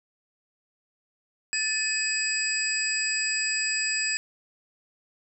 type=tone cluster; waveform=sine; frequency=1750 / 2540 / 4910 / 7710 Hz; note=A6 / D#7 / D#8 / B8; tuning=-10 / +35 / -24 / -43 cents; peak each=-30 dBFS; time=1.53-4.17 s; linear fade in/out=0 ms; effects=none